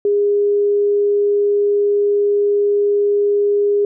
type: tone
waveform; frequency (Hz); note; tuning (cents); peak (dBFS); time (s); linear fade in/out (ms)
sine; 408.7; G#4; -28; -12; 0.05-3.85; 2
effects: none